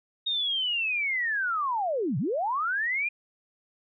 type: linear two-way sweep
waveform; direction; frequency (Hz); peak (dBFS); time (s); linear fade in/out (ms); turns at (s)
sine; down then up; 3737 to 116.54 to 2462; -25; 0.26-3.09; 10; 2.18
effects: none